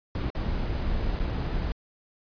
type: noise with dropouts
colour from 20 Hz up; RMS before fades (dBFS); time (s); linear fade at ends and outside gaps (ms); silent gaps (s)
brown; -28; 0.15-1.72; 1; 0.303-0.349 / 1.192-1.197
effects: resampled to 11025 Hz